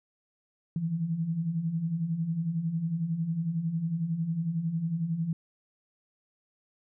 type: beating tone pair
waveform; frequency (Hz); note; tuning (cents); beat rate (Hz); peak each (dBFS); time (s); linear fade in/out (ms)
sine; 156.6 / 167.6; D#3 / E3; +11 / +29; 11; -35 / -28; 0.76-5.33; 2
effects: none